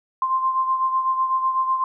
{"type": "beating tone pair", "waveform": "sine", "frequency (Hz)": [1046.5, 1054.5], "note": ["C6", "C6"], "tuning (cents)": [0, 13], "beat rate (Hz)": 8, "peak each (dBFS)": [-19, -27], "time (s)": [0.22, 1.84], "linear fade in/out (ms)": 2, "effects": []}